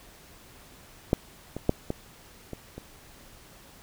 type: clicks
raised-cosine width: 2 ms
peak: -7 / -20 / -7 / -15 / -22 / -25 dBFS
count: 6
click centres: 1.131 / 1.566 / 1.694 / 1.904 / 2.533 / 2.78 s
effects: pink hiss -52 dBFS RMS until 3.82 s